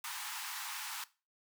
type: high-pass noise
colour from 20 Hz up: pink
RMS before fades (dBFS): -42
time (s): 0.04-1.04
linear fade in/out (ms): 2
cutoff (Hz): 810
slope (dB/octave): 96
effects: noise-tail reverb RT60 0.3 s tail -18 dB re dry